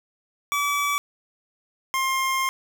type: tone pair in turn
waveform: 25% pulse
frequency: 1148 / 1061.2 Hz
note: D6 / C6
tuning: -40 / +24 cents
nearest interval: minor second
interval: 136 cents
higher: first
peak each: -18 dBFS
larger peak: neither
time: 0.52-0.98 / 1.94-2.49 s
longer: second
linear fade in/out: 0 ms
effects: none